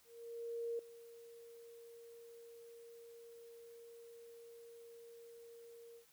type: tone with ADSR envelope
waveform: sine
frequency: 466.2 Hz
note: A#4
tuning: in tune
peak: -37 dBFS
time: 0.04-6.06 s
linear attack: 750 ms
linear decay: 3 ms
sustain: -17 dB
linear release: 100 ms
effects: white hiss -69 dBFS RMS until 6.12 s